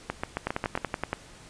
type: two click trains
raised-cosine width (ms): 0.5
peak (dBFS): -12 / -13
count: 8 / 6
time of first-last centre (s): 0.47-1.13 / 0.1-0.776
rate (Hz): 10.6 / 7.4
effects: pink hiss -50 dBFS RMS until 1.49 s + resampled to 22050 Hz